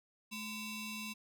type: ring-modulated tone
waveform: sawtooth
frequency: 1235 Hz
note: D#6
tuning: 13 cents flat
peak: -34 dBFS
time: 0.31-1.14 s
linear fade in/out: 20 ms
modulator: 1450 Hz
effects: none